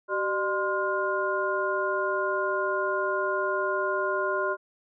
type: tone cluster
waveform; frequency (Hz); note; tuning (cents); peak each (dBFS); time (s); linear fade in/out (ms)
sine; 383.4 / 603 / 1042 / 1422; G4 / D5 / C6 / F6; -38 / +46 / -7 / +31; -30; 0.08-4.57; 50
effects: none